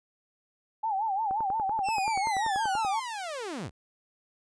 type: tone with vibrato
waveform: sine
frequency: 830.6 Hz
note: G#5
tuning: in tune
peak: -26 dBFS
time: 0.83-3 s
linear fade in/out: 10 ms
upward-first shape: sine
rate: 5.7 Hz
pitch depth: 150 cents each way
type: click train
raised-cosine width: 1 ms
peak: -24 dBFS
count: 17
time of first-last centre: 1.31-2.848 s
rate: 10.4 Hz
type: linear sweep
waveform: sawtooth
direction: down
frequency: 2735 to 50.7 Hz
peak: -30 dBFS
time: 1.83-3.71 s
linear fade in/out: 50 ms
effects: resampled to 22050 Hz